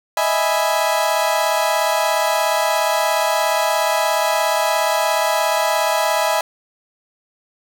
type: chord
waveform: 35% pulse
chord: E major seventh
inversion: third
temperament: equal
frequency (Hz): 622.3 / 659.3 / 830.6 / 987.8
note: D#5 / E5 / G#5 / B5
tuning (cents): 0 / 0 / 0 / 0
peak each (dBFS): -20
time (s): 0.17-6.41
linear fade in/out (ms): 2
effects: none